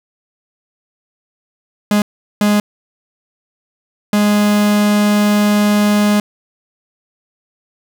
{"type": "tone bursts at uneven times", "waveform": "45% pulse", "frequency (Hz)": 207.7, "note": "G#3", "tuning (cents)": 0, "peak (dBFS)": -10, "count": 3, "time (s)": [[1.91, 2.02], [2.41, 2.6], [4.13, 6.2]], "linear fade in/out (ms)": 2, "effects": []}